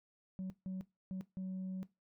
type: tone bursts at uneven times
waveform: sine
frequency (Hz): 187.4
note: F#3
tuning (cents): +22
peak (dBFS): -36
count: 4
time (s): 0.39-0.5 / 0.66-0.81 / 1.11-1.21 / 1.37-1.83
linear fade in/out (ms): 0
effects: noise-tail reverb RT60 0.2 s tail -19 dB re dry + tanh soft clip ceiling -37 dBFS